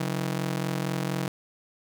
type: ring-modulated tone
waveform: sawtooth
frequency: 160 Hz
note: D#3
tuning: 49 cents sharp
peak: -20 dBFS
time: 0-1.28 s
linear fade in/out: 2 ms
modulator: 22.1 Hz
effects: none